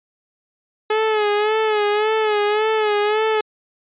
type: tone with vibrato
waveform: sawtooth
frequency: 425.9 Hz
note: G#4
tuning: 44 cents sharp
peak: -12 dBFS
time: 0.9-3.41 s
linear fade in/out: 5 ms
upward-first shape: sine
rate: 1.8 Hz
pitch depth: 56 cents each way
effects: resampled to 8000 Hz